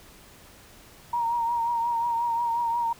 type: tone with vibrato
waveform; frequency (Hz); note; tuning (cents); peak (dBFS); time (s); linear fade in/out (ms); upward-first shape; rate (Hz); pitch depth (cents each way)
sine; 937; A#5; +9; -23; 1.13-2.93; 5; triangle; 5.6; 45
effects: pink hiss -51 dBFS RMS until 2.99 s